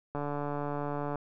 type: click train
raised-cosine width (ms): 1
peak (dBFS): -21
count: 147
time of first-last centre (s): 0.15-1.157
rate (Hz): 145
effects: none